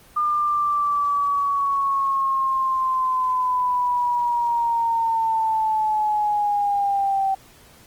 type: linear sweep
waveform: sine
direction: down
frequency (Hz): 1208 to 772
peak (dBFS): -18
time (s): 0.16-7.35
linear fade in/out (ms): 10
effects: pink hiss -50 dBFS RMS until 7.86 s + Opus 24 kbps